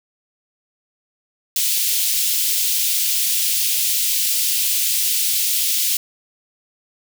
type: high-pass noise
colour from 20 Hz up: white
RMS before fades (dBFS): -19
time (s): 1.56-5.97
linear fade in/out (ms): 2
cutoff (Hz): 2700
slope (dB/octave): 24
effects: none